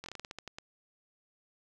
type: slowing click train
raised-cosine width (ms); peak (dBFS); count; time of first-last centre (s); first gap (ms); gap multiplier
0.2; -25; 11; 0.04-0.585; 21; 1.2
effects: none